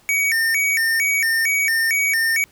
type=tone with vibrato; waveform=square; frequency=2023 Hz; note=B6; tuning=41 cents sharp; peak=-17 dBFS; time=0.09-2.44 s; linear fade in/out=0 ms; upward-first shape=square; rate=2.2 Hz; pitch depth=190 cents each way; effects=pink hiss -54 dBFS RMS until 2.51 s